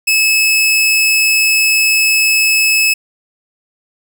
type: tone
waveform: sawtooth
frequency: 2594 Hz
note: E7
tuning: 28 cents flat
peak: -6 dBFS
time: 0.07-2.94 s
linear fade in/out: 10 ms
effects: none